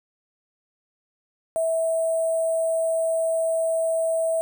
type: tone with sample-and-hold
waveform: sine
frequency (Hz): 654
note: E5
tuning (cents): -14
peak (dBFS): -20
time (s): 1.56-4.41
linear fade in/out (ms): 0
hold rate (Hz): 8820
effects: none